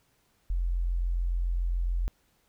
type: tone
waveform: sine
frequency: 43.53 Hz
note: F1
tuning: 5 cents flat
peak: -25 dBFS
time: 0.5-2.08 s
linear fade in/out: 0 ms
effects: pink hiss -69 dBFS RMS until 2.48 s